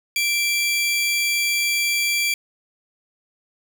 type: tone pair together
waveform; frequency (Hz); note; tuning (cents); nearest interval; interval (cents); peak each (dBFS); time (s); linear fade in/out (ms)
sawtooth; 2349 / 3322; D7 / G#7; 0 / 0; tritone; 600; -16 / -25; 0.16-2.34; 2
effects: none